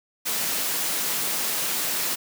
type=high-pass noise; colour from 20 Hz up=white; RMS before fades=-26 dBFS; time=0.25-2.16 s; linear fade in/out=20 ms; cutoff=140 Hz; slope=24 dB/octave; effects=none